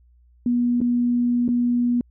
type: tone with dropouts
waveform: sine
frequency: 242.1 Hz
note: B3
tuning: 34 cents flat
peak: -17 dBFS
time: 0.46-2.01 s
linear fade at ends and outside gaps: 2 ms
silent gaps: 0.805-0.814 / 1.48-1.488 s
effects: added 60 Hz sine -52 dBFS peak until 2.1 s